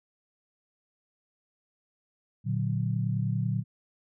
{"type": "chord", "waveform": "sine", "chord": "Bb augmented", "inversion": "none", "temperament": "equal", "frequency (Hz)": [116.54, 146.83, 185], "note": ["Bb2", "D3", "F#3"], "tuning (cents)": [0, 0, 0], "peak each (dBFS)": [-28, -31, -32], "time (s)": [2.44, 3.64], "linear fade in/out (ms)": 50, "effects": []}